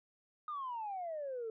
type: exponential sweep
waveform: sine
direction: down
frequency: 1244.5 to 435.1 Hz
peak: -37 dBFS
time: 0.48-1.5 s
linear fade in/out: 2 ms
effects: tanh soft clip ceiling -34 dBFS